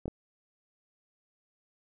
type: clicks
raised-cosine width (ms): 2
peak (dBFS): -22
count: 2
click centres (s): 0.057 / 0.08
effects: none